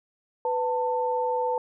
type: tone pair together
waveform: sine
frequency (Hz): 498 / 891.7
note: B4 / A5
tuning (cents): +14 / +23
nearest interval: minor seventh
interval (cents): 1009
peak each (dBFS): -26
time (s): 0.45-1.58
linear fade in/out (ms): 2
effects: none